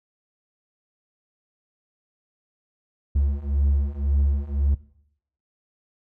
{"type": "beating tone pair", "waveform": "triangle", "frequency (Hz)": [69.3, 71.2], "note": ["C#2", "C#2"], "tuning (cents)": [0, 47], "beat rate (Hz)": 1.9, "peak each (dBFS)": [-22, -20], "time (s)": [3.15, 4.75], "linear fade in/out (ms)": 10, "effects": ["noise-tail reverb RT60 0.7 s tail -18 dB re dry"]}